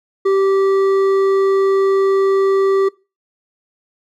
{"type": "tone with hard clipping", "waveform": "triangle", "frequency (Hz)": 389, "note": "G4", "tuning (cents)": -13, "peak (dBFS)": -13, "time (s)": [0.25, 2.89], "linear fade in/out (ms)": 10, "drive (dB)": 11, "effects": ["noise-tail reverb RT60 0.3 s tail -23 dB re dry"]}